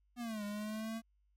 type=exponential two-way sweep; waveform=square; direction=down then up; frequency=246.9 to 204.1 to 228 Hz; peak=-39 dBFS; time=0.16-1.02 s; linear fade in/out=50 ms; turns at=0.44 s; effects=added 50 Hz sine -70 dBFS peak until 1.36 s + MP3 64 kbps